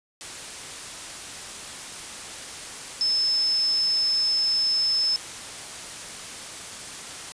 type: tone in noise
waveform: sine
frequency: 5240 Hz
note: E8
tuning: 11 cents flat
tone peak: -20 dBFS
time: 3.01-5.16 s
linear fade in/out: 0 ms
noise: white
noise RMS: -37 dBFS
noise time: 0.21-7.32 s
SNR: +14 dB
effects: resampled to 22050 Hz